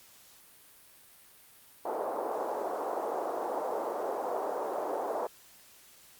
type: band-pass noise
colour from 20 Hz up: pink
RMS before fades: -34 dBFS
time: 1.85-5.27 s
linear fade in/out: 5 ms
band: 430 to 920 Hz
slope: 24 dB/octave
effects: white hiss -57 dBFS RMS until 6.19 s + Opus 48 kbps